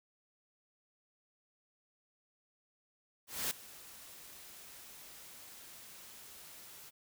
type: noise with ADSR envelope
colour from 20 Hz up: white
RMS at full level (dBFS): -34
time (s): 3.27-6.91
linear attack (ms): 240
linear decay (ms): 3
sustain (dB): -19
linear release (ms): 27
effects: none